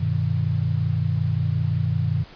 sine chord, G augmented, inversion none, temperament equal, 98 / 123.47 / 155.56 Hz, G2 / B2 / D#3, 0 / 0 / 0 cents, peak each -24 dBFS, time 0-2.24 s, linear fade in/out 10 ms, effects pink hiss -46 dBFS RMS until 2.35 s + resampled to 11025 Hz

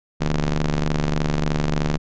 sawtooth ring-modulated tone, 73.2 Hz, D2, 5 cents flat, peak -12 dBFS, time 0.2-1.98 s, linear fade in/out 20 ms, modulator 84.8 Hz, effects resampled to 16000 Hz

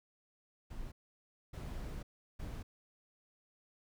brown noise bursts at uneven times, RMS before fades -43 dBFS, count 3, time 0.7-0.92 / 1.53-2.03 / 2.39-2.63 s, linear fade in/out 10 ms, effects none

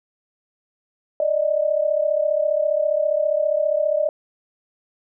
sine tone pair together, 587.3 / 622.2 Hz, D5 / D#5, 0 / 0 cents, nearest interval minor second, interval 100 cents, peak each -20 dBFS, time 1.2-4.09 s, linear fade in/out 2 ms, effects none

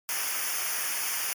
white noise with comb filter, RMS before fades -30 dBFS, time 0.09-1.33 s, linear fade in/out 0 ms, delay 0.25 ms, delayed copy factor -0.9, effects MP3 96 kbps

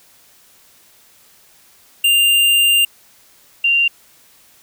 square / sine tone pair in turn, 2794 / 2776 Hz, F7 / F7, 0 / -11 cents, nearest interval unison, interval 11 cents, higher first, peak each -11 dBFS, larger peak neither, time 2.04-2.85 / 3.64-3.88 s, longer first, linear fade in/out 5 ms, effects white hiss -50 dBFS RMS until 4.62 s

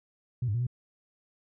sine tone with pitch steps, 123.5 / 101.9 / 119.6 / 123.8 Hz, B2 / G#2 / A#2 / B2, 0 / -32 / +45 / +5 cents, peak -25 dBFS, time 0.42-0.668 s, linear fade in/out 5 ms, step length 62 ms, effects tanh soft clip ceiling -21 dBFS

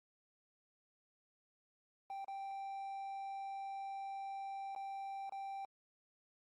triangle tone with dropouts, 784 Hz, G5, in tune, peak -40 dBFS, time 2.1-5.65 s, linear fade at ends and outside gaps 1 ms, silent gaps 2.245-2.281 / 4.75-4.761 / 5.295-5.322 s, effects Opus 24 kbps

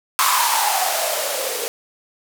violet noise with band-pass filter sweep, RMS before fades -20 dBFS, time 0.19-1.68 s, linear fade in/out 0 ms, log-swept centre 1100 to 450 Hz, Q 9, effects none

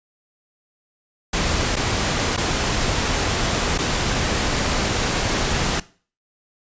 pink noise with dropouts, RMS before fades -21 dBFS, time 1.33-5.8 s, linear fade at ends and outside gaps 5 ms, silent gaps 1.758-1.765 / 2.366-2.375 / 3.778-3.786 s, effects noise-tail reverb RT60 0.4 s tail -19 dB re dry + resampled to 16000 Hz

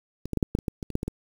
clicks, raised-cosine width 3 ms, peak -21 / -16 / -12 / -8 / -8 / -20 / -14 / -20 / -23 / -10 / -17 / -16 dBFS, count 12, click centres 0.256 / 0.333 / 0.373 / 0.428 / 0.551 / 0.588 / 0.682 / 0.828 / 0.903 / 0.954 / 1.031 / 1.08 s, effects 7-bit

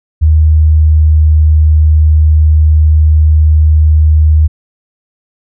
sine tone with pitch glide, 77.78 to 77.24 Hz, D#2 to D#2, 0 to -12 cents, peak -3 dBFS, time 0.21-4.48 s, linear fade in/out 20 ms, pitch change -12 cents, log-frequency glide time 0.44-1.27 s, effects none

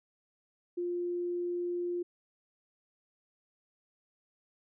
sine tone, 351.2 Hz, F4, 10 cents sharp, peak -31 dBFS, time 0.77-2.03 s, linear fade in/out 10 ms, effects none

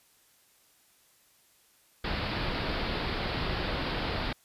pink low-pass noise, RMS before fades -32 dBFS, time 2.04-4.33 s, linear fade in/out 5 ms, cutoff 4900 Hz, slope 96 dB/octave, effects white hiss -64 dBFS RMS until 4.44 s + resampled to 32000 Hz

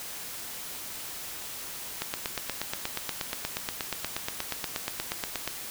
click train, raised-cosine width 0.2 ms, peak -12 dBFS, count 30, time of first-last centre 2.02-5.476 s, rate 8.39 Hz, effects white hiss -39 dBFS RMS until 5.7 s

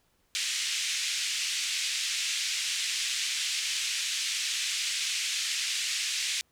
pink band-pass noise, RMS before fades -31 dBFS, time 0.35-6.41 s, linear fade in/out 0 ms, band 2300 to 8000 Hz, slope 24 dB/octave, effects pink hiss -70 dBFS RMS until 6.51 s

